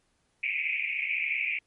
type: band-pass noise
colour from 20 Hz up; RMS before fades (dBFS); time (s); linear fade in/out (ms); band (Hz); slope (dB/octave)
white; -30; 0.43-1.59; 5; 2200 to 2500; 96
effects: pink hiss -72 dBFS RMS until 1.66 s + MP3 48 kbps